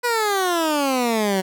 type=exponential sweep; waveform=15% pulse; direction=down; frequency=493.9 to 185 Hz; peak=-12 dBFS; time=0.03-1.42 s; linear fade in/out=20 ms; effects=none